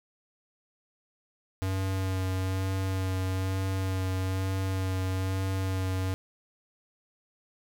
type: tone with vibrato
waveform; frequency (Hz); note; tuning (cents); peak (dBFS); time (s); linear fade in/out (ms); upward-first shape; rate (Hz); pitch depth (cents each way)
square; 94.6; F#2; +39; -28; 1.62-6.14; 0; sine; 1.1; 16
effects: none